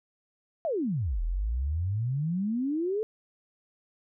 sine exponential two-way sweep, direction down then up, 698.5 to 38.89 to 447.8 Hz, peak -26 dBFS, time 0.65-3.03 s, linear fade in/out 0 ms, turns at 1.22 s, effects none

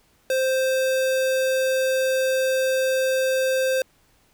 square tone, 523.3 Hz, C5, in tune, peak -20 dBFS, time 0.3-3.82 s, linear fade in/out 2 ms, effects pink hiss -61 dBFS RMS until 4.33 s

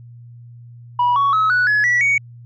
sine tone with pitch steps, 974 / 1118.8 / 1285.2 / 1476.3 / 1695.8 / 1948 / 2238 Hz, B5 / C#6 / E6 / F#6 / G#6 / B6 / C#7, -24 / +16 / -44 / -4 / +36 / -24 / +16 cents, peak -11 dBFS, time 0.99-2.18 s, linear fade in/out 5 ms, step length 170 ms, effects tanh soft clip ceiling -11 dBFS + added 119 Hz sine -37 dBFS peak until 2.45 s

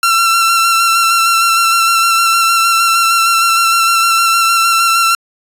sawtooth tone with vibrato, 1354 Hz, E6, 46 cents sharp, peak -5 dBFS, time 0.03-5.15 s, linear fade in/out 2 ms, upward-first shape square, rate 6.5 Hz, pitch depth 17 cents each way, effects resampled to 32000 Hz

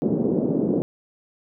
pink band-pass noise, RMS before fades -22 dBFS, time 0.02-0.82 s, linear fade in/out 0 ms, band 180 to 440 Hz, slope 24 dB/octave, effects none

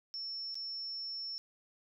sine tone with dropouts, 5400 Hz, E8, 41 cents sharp, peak -38 dBFS, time 0.14-1.38 s, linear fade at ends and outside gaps 0 ms, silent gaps 0.544-0.554 s, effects none

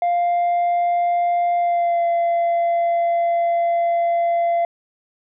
sine tone with pitch glide, 698.5 to 684.5 Hz, F5 to F5, 0 to -35 cents, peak -13 dBFS, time 0.02-4.65 s, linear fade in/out 2 ms, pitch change -35 cents, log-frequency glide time 1.57-2.06 s, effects tanh soft clip ceiling -15 dBFS

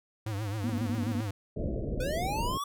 square tone with vibrato, 104.1 Hz, G#2, 5 cents sharp, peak -32 dBFS, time 0.26-1.31 s, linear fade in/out 5 ms, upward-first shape triangle, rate 7.5 Hz, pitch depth 140 cents each way
sine tone bursts, 239.1 Hz, A#3, 44 cents sharp, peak -29 dBFS, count 7, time 0.64-1.205 s, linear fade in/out 0 ms, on 55 ms, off 30 ms
pink low-pass noise, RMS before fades -33 dBFS, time 1.56-2.58 s, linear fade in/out 10 ms, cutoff 650 Hz, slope 96 dB/octave
square linear sweep, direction up, 481.5 to 1163 Hz, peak -32 dBFS, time 2-2.64 s, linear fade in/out 5 ms
effects none

